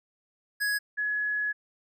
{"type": "tone pair in turn", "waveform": ["square", "sine"], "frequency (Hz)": [1671, 1690.4], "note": ["G#6", "G#6"], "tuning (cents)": [10, 30], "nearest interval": "unison", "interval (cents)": 20, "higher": "second", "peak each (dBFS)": -26, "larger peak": "neither", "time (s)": [[0.6, 0.79], [0.97, 1.53]], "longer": "second", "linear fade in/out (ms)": 20, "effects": []}